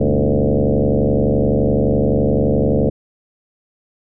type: tone with frequency modulation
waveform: sine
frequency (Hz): 155.3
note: D#3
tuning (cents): -3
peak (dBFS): -12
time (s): 0-2.9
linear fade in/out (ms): 10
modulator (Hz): 71.7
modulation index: 5.9
effects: none